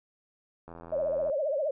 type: click train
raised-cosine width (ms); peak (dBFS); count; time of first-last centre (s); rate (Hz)
1; -31; 53; 0.68-1.298; 84.1
type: tone with vibrato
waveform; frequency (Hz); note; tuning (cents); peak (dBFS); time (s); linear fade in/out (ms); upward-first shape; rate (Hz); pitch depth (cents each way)
sine; 583; D5; -13; -26; 0.92-1.71; 5; triangle; 15; 190
effects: none